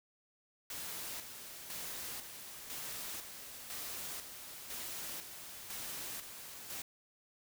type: noise with tremolo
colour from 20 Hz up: white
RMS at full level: -43 dBFS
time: 0.7-6.82 s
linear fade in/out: 2 ms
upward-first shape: square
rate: 1 Hz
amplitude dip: 50%
effects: none